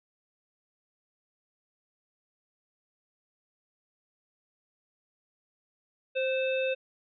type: harmonic tone with a mistuned harmonic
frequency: 525 Hz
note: C5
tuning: 6 cents sharp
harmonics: 1 / 3 / 5 / 7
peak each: -27 / -41 / -33 / -42 dBFS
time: 6.15-6.75 s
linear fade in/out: 20 ms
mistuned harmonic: 3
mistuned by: -42 cents
effects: none